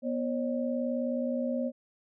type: tone cluster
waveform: sine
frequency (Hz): 244.3 / 541 / 600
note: B3 / C#5 / D5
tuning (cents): -19 / -42 / +37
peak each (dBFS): -30 / -33 / -37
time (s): 0.02-1.72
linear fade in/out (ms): 50
effects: none